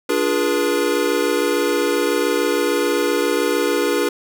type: chord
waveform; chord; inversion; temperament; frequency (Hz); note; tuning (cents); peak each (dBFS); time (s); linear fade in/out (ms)
square; D diminished seventh; none; equal with one note detuned; 293.7 / 349.2 / 415.3 / 482.3; D4 / F4 / Ab4 / Cb5; 0 / 0 / 0 / -41; -24 / -24 / -22 / -22; 0.09-4.09; 5
effects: none